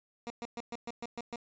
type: tone bursts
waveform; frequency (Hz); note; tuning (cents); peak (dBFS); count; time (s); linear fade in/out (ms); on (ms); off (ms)
15% pulse; 236.1; A#3; +22; -31; 8; 0.27-1.358; 0; 31; 120
effects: resampled to 16000 Hz